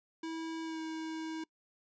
square tone with pitch glide, 324.9 to 319.7 Hz, E4 to D#4, -25 to +47 cents, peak -38 dBFS, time 0.23-1.44 s, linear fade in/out 5 ms, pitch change -28 cents, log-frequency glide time 0.63-0.8 s, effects noise-tail reverb RT60 0.1 s tail -24 dB re dry + resampled to 16000 Hz

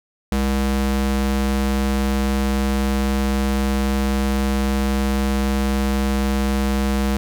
square ring-modulated tone, 133.8 Hz, C3, 39 cents sharp, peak -15 dBFS, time 0.32-7.17 s, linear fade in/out 0 ms, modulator 71.9 Hz, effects none

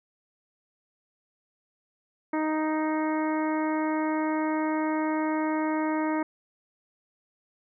harmonic tone, 311.1 Hz, D#4, in tune, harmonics 1 / 2 / 3 / 4 / 5 / 6 / 7, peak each -26 / -33 / -32 / -38 / -41 / -41 / -41 dBFS, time 2.33-6.23 s, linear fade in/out 5 ms, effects none

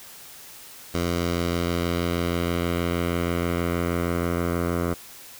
10% pulse tone with low-pass filter sweep, 86.3 Hz, F2, 20 cents flat, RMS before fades -25 dBFS, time 0.94-4.94 s, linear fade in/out 5 ms, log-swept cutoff 6500 to 1400 Hz, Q 1.1, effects white hiss -44 dBFS RMS until 5.39 s

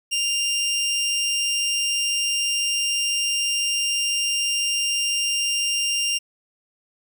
20% pulse tone with amplitude modulation, 2794 Hz, F7, in tune, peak -15 dBFS, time 0.11-6.19 s, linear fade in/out 20 ms, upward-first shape sine, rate 286 Hz, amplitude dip 25%, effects none

